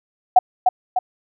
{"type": "tone with echo", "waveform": "sine", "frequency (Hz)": 740, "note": "F#5", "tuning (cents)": 0, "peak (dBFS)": -5, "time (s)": [0.36, 0.39], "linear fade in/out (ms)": 5, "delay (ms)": 300, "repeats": 2, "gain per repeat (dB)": -5, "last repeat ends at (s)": 0.99, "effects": []}